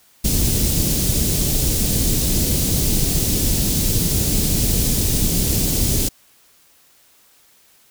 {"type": "band-stop noise", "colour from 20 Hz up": "pink", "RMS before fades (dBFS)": -18, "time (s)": [0.24, 6.09], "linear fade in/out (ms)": 10, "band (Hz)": [290, 5300], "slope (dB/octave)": 12, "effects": ["white hiss -54 dBFS RMS until 7.9 s"]}